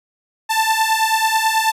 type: beating tone pair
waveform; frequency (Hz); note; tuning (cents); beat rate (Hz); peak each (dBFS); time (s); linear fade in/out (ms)
sawtooth; 880 / 889.2; A5 / A5; 0 / +18; 9.2; -14; 0.49-1.72; 20
effects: resampled to 32000 Hz